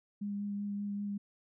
sine tone with vibrato, 203.2 Hz, G#3, 38 cents flat, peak -34 dBFS, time 0.21-1.18 s, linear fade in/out 10 ms, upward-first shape sine, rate 5.2 Hz, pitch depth 12 cents each way, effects none

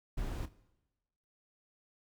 brown noise with echo, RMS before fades -37 dBFS, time 0.17-0.46 s, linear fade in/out 10 ms, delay 29 ms, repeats 1, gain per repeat -15 dB, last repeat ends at 0.489 s, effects noise-tail reverb RT60 1.0 s tail -19 dB re dry

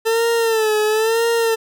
40% pulse tone with vibrato, 444.8 Hz, A4, 19 cents sharp, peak -14 dBFS, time 0.05-1.56 s, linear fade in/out 20 ms, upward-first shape sine, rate 1 Hz, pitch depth 77 cents each way, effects none

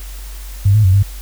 sine tone with pitch steps, 99.4 / 107.3 / 93.1 / 99.3 Hz, G2 / A2 / F#2 / G2, +25 / -43 / +11 / +23 cents, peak -7 dBFS, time 0.65-1.03 s, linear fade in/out 10 ms, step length 95 ms, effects added 47 Hz sine -27 dBFS peak until 1.21 s + white hiss -38 dBFS RMS until 1.21 s

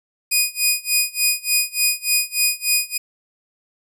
10% pulse tone with tremolo, 2475 Hz, D#7, 10 cents flat, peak -5 dBFS, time 0.31-2.98 s, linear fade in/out 10 ms, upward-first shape sine, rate 3.4 Hz, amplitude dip 95%, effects none

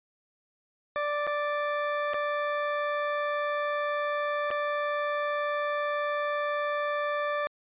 20% pulse tone with dropouts, 587.3 Hz, D5, in tune, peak -22 dBFS, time 0.96-7.47 s, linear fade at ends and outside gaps 0 ms, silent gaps 1.268-1.274 / 2.135-2.142 / 4.505-4.512 s, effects resampled to 8000 Hz

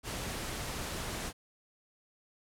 pink noise, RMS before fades -38 dBFS, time 0.03-1.33 s, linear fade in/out 50 ms, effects low-pass 12000 Hz 12 dB/octave

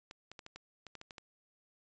clicks, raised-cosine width 0.2 ms, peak -30 dBFS, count 10, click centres 0.111 / 0.316 / 0.392 / 0.464 / 0.56 / 0.867 / 0.953 / 1.014 / 1.108 / 1.182 s, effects resampled to 16000 Hz

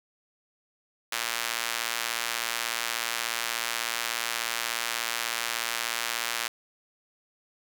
sawtooth tone with high-pass filter, 116.54 Hz, A#2, in tune, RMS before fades -31 dBFS, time 1.12-6.48 s, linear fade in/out 5 ms, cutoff 1600 Hz, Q 0.69, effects none

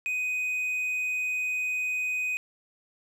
triangle tone, 2500 Hz, D#7, 8 cents sharp, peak -25 dBFS, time 0.06-2.37 s, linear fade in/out 0 ms, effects none

